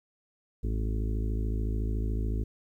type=harmonic tone; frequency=53.8 Hz; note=A1; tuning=38 cents flat; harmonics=1 / 2 / 4 / 5 / 6 / 7 / 8; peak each=-28 / -34 / -40 / -42 / -44 / -45 / -46 dBFS; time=0.63-2.44 s; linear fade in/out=10 ms; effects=11-bit